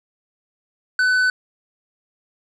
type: tone with tanh clipping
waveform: sine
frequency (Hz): 1504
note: F#6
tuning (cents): +28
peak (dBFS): -16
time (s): 0.99-1.3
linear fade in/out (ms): 2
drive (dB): 8
effects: none